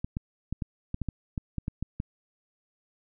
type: clicks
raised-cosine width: 5 ms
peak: -18 dBFS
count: 12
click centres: 0.045 / 0.169 / 0.526 / 0.622 / 0.944 / 1.017 / 1.087 / 1.378 / 1.583 / 1.681 / 1.826 / 2.001 s
effects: none